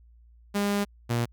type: tone pair in turn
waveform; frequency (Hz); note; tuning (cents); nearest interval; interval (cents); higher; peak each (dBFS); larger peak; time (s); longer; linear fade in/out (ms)
sawtooth; 202.8 / 118.57; G#3 / A#2; -41 / +30; major sixth; 929; first; -20; neither; 0.54-0.85 / 1.09-1.26; first; 20
effects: added 58 Hz sine -52 dBFS peak until 1.32 s

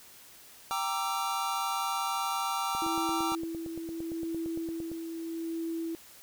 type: chord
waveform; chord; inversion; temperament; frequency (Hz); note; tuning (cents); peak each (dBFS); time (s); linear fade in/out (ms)
square; E half-diminished seventh; first; equal with one note detuned; 784 / 932.3 / 1174.7 / 1338.5; G5 / Bb5 / D6 / E6; 0 / 0 / 0 / +26; -36; 0.71-3.35; 0
type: click train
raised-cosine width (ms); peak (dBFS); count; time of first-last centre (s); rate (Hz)
2; -30; 20; 2.75-4.916; 8.77
type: tone with tremolo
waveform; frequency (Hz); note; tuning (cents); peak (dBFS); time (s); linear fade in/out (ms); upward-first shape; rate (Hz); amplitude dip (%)
sine; 329.6; E4; 0; -31; 2.82-5.95; 0; sine; 0.78; 40
effects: white hiss -53 dBFS RMS until 6.22 s

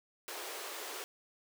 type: high-pass noise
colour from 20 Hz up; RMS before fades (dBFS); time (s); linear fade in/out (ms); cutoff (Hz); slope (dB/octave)
pink; -43; 0.28-1.04; 0; 350; 48
effects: none

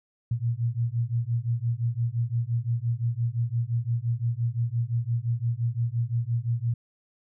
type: beating tone pair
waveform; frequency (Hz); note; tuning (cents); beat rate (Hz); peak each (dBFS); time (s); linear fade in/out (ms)
sine; 114.9 / 120.7; A#2 / B2; -25 / -39; 5.8; -27; 0.31-6.74; 5
effects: none

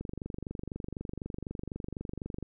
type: click train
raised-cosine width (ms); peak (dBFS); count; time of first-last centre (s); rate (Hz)
3; -24; 59; 0.01-2.427; 24
effects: none

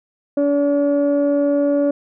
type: tone pair together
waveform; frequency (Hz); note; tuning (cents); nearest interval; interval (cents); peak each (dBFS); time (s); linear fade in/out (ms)
sine; 286 / 572; D4 / D5; -46 / -46; octave; 1200; -15; 0.37-1.91; 5
effects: tanh soft clip ceiling -10 dBFS

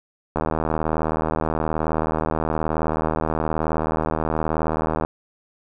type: click train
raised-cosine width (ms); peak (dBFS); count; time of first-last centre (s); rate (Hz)
1; -8; 371; 0.36-5.049; 78.9
effects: none

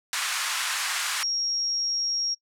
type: high-pass noise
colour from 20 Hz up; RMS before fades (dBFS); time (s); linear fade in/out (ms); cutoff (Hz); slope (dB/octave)
pink; -27; 0.13-1.23; 0; 1100; 24
type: tone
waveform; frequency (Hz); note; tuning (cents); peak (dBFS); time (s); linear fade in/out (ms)
sine; 5590; F8; +1; -24; 1.22-2.35; 20
effects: noise-tail reverb RT60 0.1 s tail -24 dB re dry + low-pass 10000 Hz 12 dB/octave

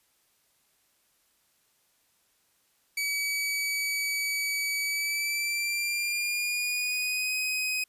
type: tone with pitch glide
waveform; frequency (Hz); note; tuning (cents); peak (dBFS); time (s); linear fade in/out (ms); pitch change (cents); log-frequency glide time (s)
sawtooth; 2279 to 2514; C#7 to D#7; +47 to +17; -24; 2.97-7.84; 5; +170; 4.84-7.35
effects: white hiss -69 dBFS RMS until 7.88 s + resampled to 32000 Hz

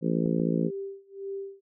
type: harmonic tone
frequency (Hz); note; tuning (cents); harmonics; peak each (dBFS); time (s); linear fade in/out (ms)
56.4; A1; +44; 3 / 4 / 5 / 6 / 7 / 8 / 9; -27 / -29 / -31 / -33 / -34 / -35 / -36; 0.01-0.71; 50
type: clicks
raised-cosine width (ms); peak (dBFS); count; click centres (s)
2; -28; 2; 0.261 / 0.398
type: tone with tremolo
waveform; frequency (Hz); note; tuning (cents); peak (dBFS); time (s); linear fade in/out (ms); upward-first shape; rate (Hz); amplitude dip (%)
sine; 392.9; G4; +4; -31; 0.64-1.61; 20; sine; 1.8; 95
effects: none

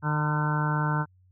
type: harmonic tone with a mistuned harmonic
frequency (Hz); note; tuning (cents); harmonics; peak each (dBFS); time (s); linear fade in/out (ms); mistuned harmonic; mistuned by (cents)
151; D3; +48; 1 / 2 / 3 / 4 / 5 / 6 / 7 / 8 / 9 / 10; -25 / -36 / -41 / -41 / -42 / -32 / -35 / -41 / -34 / -34; 0.02-1.06; 50; 7; -45
effects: added 92 Hz sine -57 dBFS peak until 1.31 s

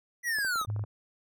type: linear sweep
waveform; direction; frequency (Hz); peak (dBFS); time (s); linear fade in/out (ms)
square; down; 1975.5 to 1198; -28; 0.23-0.66; 50
type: clicks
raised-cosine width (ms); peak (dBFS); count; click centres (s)
1; -31; 9; 0.386 / 0.448 / 0.558 / 0.614 / 0.649 / 0.701 / 0.763 / 0.794 / 0.839
type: tone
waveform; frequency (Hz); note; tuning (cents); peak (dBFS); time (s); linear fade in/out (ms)
sine; 105; G#2; +19; -29; 0.67-0.85; 20
effects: none

